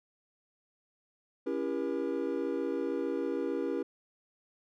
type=chord; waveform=triangle; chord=C# diminished seventh; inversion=none; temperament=just; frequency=277.2 / 332.6 / 399.1 / 479 Hz; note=C#4 / E4 / G4 / Bb4; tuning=0 / +16 / +31 / +47 cents; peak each=-34 dBFS; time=1.46-3.83 s; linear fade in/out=10 ms; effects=none